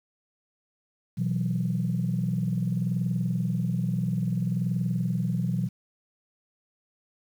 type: chord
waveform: sine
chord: B suspended fourth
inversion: none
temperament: just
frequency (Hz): 123.47 / 164.63 / 185.21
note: B2 / E3 / F#3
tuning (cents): 0 / -2 / +2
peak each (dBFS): -28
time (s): 1.17-5.69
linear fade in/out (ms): 20
effects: tanh soft clip ceiling -16 dBFS + 9-bit